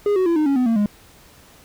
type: tone with pitch steps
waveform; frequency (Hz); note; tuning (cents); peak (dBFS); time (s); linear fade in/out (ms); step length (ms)
triangle; 411.1 / 372.7 / 337.8 / 306.2 / 277.6 / 251.6 / 228.1 / 206.7; G#4 / F#4 / E4 / D#4 / C#4 / B3 / A#3 / G#3; -18 / +13 / +42 / -28 / +3 / +32 / -37 / -8; -13; 0.06-0.86; 2; 100
effects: pink hiss -49 dBFS RMS until 1.64 s